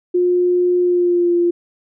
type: tone with pitch glide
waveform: sine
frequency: 357 to 346.8 Hz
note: F4 to F4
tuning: +38 to -12 cents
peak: -12 dBFS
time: 0.14-1.51 s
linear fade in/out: 10 ms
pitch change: -50 cents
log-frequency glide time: 0.8-1.35 s
effects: none